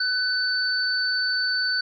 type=tone pair together; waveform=sine; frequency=1503 / 4514 Hz; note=F#6 / C#8; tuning=+27 / +31 cents; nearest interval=octave + perfect fifth; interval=1904 cents; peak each=-24 dBFS; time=0-1.81 s; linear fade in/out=5 ms; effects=none